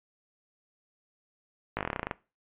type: slowing click train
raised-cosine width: 0.5 ms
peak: -15 dBFS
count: 13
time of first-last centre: 1.77-2.112 s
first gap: 18 ms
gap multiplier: 1.08
effects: noise-tail reverb RT60 0.3 s tail -20 dB re dry + resampled to 8000 Hz